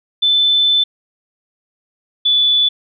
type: tone pair in turn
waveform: sine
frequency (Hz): 3520 / 3468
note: A7 / A7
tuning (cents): 0 / -26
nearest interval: unison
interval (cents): 26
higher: first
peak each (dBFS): -10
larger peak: neither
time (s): 0.22-0.84 / 2.25-2.69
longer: first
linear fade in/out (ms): 10
effects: none